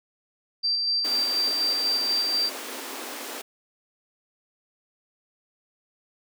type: tone with tremolo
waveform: sine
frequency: 4694 Hz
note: D8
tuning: 2 cents flat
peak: -21 dBFS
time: 0.63-2.5 s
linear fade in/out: 20 ms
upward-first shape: square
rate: 4.1 Hz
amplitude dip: 25%
type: high-pass noise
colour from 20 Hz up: pink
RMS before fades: -36 dBFS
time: 1.04-3.42 s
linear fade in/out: 10 ms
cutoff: 240 Hz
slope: 96 dB/octave
effects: none